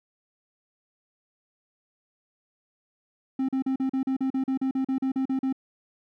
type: tone bursts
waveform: triangle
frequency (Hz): 264.8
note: C4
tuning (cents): +21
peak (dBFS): -21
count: 16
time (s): 3.39-5.527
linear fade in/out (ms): 5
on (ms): 97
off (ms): 39
effects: none